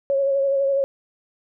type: tone with vibrato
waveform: sine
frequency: 550 Hz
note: C#5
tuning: 14 cents flat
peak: -17 dBFS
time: 0.1-0.84 s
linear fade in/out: 0 ms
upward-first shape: sine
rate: 12 Hz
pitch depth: 28 cents each way
effects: none